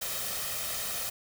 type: noise with comb filter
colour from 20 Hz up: white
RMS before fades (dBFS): -34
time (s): 0.01-1.1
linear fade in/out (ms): 10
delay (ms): 1.6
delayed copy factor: +0.55
effects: none